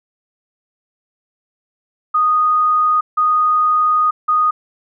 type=tone bursts at uneven times; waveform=sine; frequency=1239 Hz; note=D#6; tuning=8 cents flat; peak=-11 dBFS; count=3; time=2.14-3.01 / 3.17-4.11 / 4.28-4.51 s; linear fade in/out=10 ms; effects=none